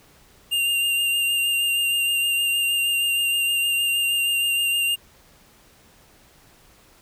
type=tone with vibrato; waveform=square; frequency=2794 Hz; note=F7; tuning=in tune; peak=-20 dBFS; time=0.51-4.96 s; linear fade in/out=20 ms; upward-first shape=sine; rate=6.4 Hz; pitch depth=18 cents each way; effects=pink hiss -54 dBFS RMS until 7.01 s